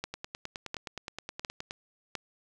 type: two click trains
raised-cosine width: 0.2 ms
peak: -16 / -20 dBFS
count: 4 / 16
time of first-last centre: 0.04-2.153 / 0.14-1.709 s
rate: 1.42 / 9.56 Hz
effects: none